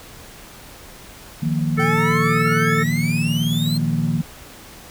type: chord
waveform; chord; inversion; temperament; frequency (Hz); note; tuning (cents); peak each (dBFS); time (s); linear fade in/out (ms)
sine; Eb suspended second; none; equal; 155.56 / 174.61 / 233.1; Eb3 / F3 / Bb3; 0 / 0 / 0; -20 / -24 / -24; 1.42-4.22; 10
type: harmonic tone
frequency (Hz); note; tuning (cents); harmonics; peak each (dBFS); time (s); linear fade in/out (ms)
440; A4; 0; 1 / 3 / 4 / 5; -23 / -22 / -26 / -24; 1.77-2.84; 20
type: tone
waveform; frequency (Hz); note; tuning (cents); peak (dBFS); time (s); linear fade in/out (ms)
triangle; 116.54; A#2; 0; -25; 1.78-4.19; 10
type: exponential sweep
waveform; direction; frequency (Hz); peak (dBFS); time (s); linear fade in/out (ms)
40% pulse; up; 759 to 4239; -25; 1.79-3.78; 10
effects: pink hiss -41 dBFS RMS until 4.9 s